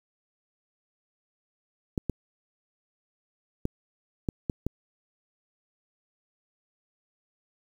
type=clicks; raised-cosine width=3 ms; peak=-14 dBFS; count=6; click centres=1.978 / 2.097 / 3.654 / 4.288 / 4.498 / 4.666 s; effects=8-bit